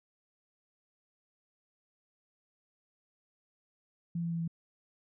sine tone with pitch steps, 169.8 / 168.53 / 167.27 / 166.02 Hz, F3 / E3 / E3 / E3, -48 / +39 / +26 / +13 cents, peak -31 dBFS, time 4.15-4.478 s, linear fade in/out 5 ms, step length 82 ms, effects none

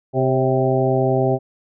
harmonic tone with a mistuned harmonic, 130.5 Hz, C3, 4 cents flat, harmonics 1 / 2 / 3 / 4 / 5 / 6, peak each -20 / -24 / -20 / -24 / -22 / -25 dBFS, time 0.13-1.39 s, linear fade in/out 50 ms, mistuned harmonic 4, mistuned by +51 cents, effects none

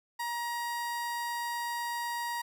30% pulse tone, 948 Hz, A#5, 29 cents sharp, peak -30 dBFS, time 0.19-2.42 s, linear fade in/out 10 ms, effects none

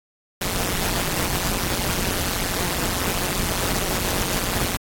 pink noise with amplitude modulation, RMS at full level -20 dBFS, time 0.41-4.77 s, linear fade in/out 5 ms, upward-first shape sine, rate 182 Hz, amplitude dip 90%, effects AAC 64 kbps

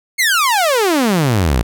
sawtooth exponential sweep, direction down, 2217 to 53.3 Hz, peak -8 dBFS, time 0.18-1.63 s, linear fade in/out 20 ms, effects none

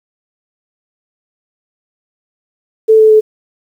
sine tone with pitch steps, 440 / 436 / 431.9 Hz, A4 / A4 / A4, 0 / -16 / -32 cents, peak -3 dBFS, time 2.88-3.21 s, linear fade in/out 20 ms, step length 110 ms, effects 7-bit

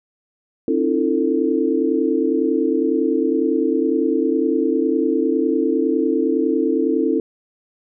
sine tone cluster, 266.8 / 308.8 / 338.7 / 446.6 Hz, C4 / D#4 / E4 / A4, +34 / -13 / +47 / +26 cents, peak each -21 dBFS, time 0.68-7.2 s, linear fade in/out 2 ms, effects none

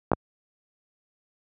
clicks, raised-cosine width 1 ms, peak -6 dBFS, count 2, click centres 0.117 / 0.134 s, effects high-pass 80 Hz 12 dB/octave

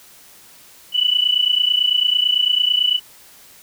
sine tone pair together, 2955 / 2984 Hz, F#7 / F#7, -3 / +14 cents, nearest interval unison, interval 17 cents, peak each -17 dBFS, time 0.92-3 s, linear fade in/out 50 ms, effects white hiss -46 dBFS RMS until 3.62 s

